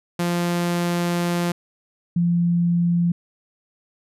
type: tone pair in turn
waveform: sawtooth / sine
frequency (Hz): 173.7 / 172.4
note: F3 / F3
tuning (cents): -9 / -22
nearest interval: unison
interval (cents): 13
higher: first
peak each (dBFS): -16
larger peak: neither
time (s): 0.19-1.52 / 2.16-3.12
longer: first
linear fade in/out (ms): 5
effects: resampled to 32000 Hz

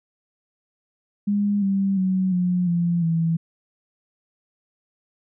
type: tone with pitch steps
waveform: sine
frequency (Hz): 204 / 195.46 / 187.29 / 179.45 / 171.94 / 164.75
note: G#3 / G3 / F#3 / F3 / F3 / E3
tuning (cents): -31 / -5 / +21 / +47 / -27 / -1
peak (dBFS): -18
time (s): 1.27-3.37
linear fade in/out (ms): 10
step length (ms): 350
effects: none

